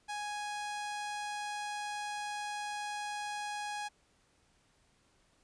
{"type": "tone", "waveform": "sawtooth", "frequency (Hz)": 830.6, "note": "G#5", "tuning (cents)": 0, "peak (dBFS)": -33, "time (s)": [0.08, 3.89], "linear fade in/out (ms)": 20, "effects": ["pink hiss -70 dBFS RMS until 5.43 s", "resampled to 22050 Hz"]}